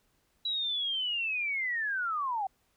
sine linear sweep, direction down, 3929 to 746 Hz, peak -29 dBFS, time 0.45-2.47 s, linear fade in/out 5 ms, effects pink hiss -72 dBFS RMS until 2.76 s

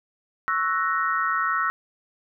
sine chord, F# dominant seventh, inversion second, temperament equal, 1108.7 / 1318.5 / 1480 / 1864.7 Hz, C#6 / E6 / F#6 / A#6, 0 / 0 / 0 / 0 cents, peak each -28 / -24 / -28 / -29 dBFS, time 0.48-1.7 s, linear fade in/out 0 ms, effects none

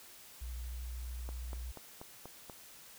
sine tone with vibrato, 60.8 Hz, B1, 26 cents flat, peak -39 dBFS, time 0.41-1.72 s, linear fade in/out 10 ms, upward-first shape sine, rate 13 Hz, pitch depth 30 cents each way
click train, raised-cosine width 1 ms, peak -32 dBFS, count 6, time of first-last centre 1.29-2.498 s, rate 4.14 Hz
effects white hiss -55 dBFS RMS until 2.98 s

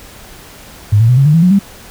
sine tone with pitch steps, 103.83 / 113.88 / 124.91 / 137 / 150.27 / 164.82 / 180.78 / 198.28 Hz, G#2 / A#2 / B2 / C#3 / D3 / E3 / F#3 / G3, 0 / -40 / +20 / -20 / +40 / 0 / -40 / +20 cents, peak -5 dBFS, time 0.92-1.592 s, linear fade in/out 10 ms, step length 84 ms, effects pink hiss -36 dBFS RMS until 1.9 s

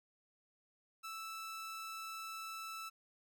sawtooth tone, 1318.5 Hz, E6, in tune, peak -40 dBFS, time 1.03-2.9 s, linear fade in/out 20 ms, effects none

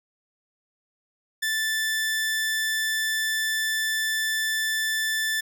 sawtooth tone, 1760 Hz, A6, in tune, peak -20 dBFS, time 1.42-5.41 s, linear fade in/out 10 ms, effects none

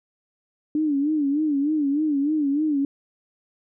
sine tone with vibrato, 293.7 Hz, D4, in tune, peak -19 dBFS, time 0.75-2.85 s, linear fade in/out 2 ms, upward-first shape sine, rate 3.3 Hz, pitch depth 110 cents each way, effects none

